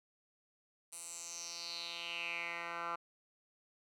10% pulse tone with band-pass filter sweep, 170.1 Hz, F3, 45 cents flat, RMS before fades -43 dBFS, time 0.92-2.96 s, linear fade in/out 10 ms, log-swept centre 9500 to 1300 Hz, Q 4.6, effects none

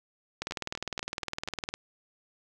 two click trains, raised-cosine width 0.2 ms, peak -21 / -15 dBFS, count 5 / 27, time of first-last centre 0.51-1.476 / 0.42-1.74 s, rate 4.14 / 19.7 Hz, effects none

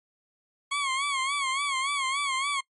20% pulse tone with vibrato, 1099 Hz, C#6, 15 cents flat, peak -21 dBFS, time 0.71-2.61 s, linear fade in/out 10 ms, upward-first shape sine, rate 3.5 Hz, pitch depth 88 cents each way, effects noise-tail reverb RT60 0.1 s tail -23 dB re dry + MP3 48 kbps

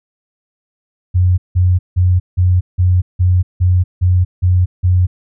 sine tone bursts, 90.6 Hz, F#2, 36 cents flat, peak -8 dBFS, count 10, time 1.14-5.07 s, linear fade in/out 20 ms, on 240 ms, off 170 ms, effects none

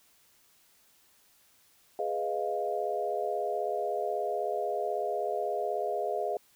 sine chord, F half-diminished seventh, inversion first, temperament equal, 415.3 / 493.9 / 622.3 / 698.5 Hz, Ab4 / Cb5 / Eb5 / F5, 0 / 0 / 0 / 0 cents, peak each -34 / -37 / -34 / -33 dBFS, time 1.99-6.37 s, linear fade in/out 2 ms, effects white hiss -64 dBFS RMS until 6.55 s

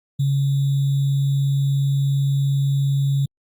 sine tone with sample-and-hold, 138.59 Hz, C#3, in tune, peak -16 dBFS, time 0.19-3.26 s, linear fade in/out 10 ms, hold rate 3675 Hz, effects Opus 48 kbps

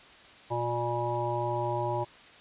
harmonic tone with a mistuned harmonic, 119.2 Hz, A#2, 39 cents sharp, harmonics 1 / 3 / 5 / 7 / 8, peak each -34 / -34 / -34 / -34 / -34 dBFS, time 0.5-2.05 s, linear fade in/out 20 ms, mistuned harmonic 8, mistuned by +26 cents, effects white hiss -52 dBFS RMS until 2.4 s + resampled to 8000 Hz

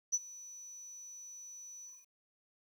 sine tone with ADSR envelope, 5950 Hz, F#8, 9 cents sharp, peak -25 dBFS, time 0.12-2.07 s, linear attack 23 ms, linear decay 38 ms, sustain -22 dB, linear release 220 ms, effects tanh soft clip ceiling -24 dBFS + 11-bit

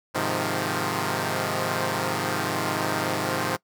5% pulse chord, F minor seventh, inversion first, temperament equal, 103.83 / 130.81 / 155.56 / 174.61 Hz, Ab2 / C3 / Eb3 / F3, 0 / 0 / 0 / 0 cents, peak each -19 dBFS, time 0.14-3.57 s, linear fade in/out 20 ms, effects noise-tail reverb RT60 0.1 s tail -22 dB re dry

